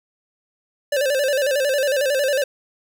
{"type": "tone with vibrato", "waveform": "square", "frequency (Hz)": 552, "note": "C#5", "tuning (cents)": -7, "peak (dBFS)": -18, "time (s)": [0.92, 2.44], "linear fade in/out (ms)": 5, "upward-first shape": "square", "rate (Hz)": 11, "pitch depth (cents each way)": 89, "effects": []}